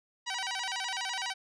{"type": "tone with vibrato", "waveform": "10% pulse", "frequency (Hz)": 859, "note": "A5", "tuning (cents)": -42, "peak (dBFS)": -24, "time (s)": [0.26, 1.34], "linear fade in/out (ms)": 20, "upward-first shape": "square", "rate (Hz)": 12, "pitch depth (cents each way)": 200, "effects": ["resampled to 22050 Hz"]}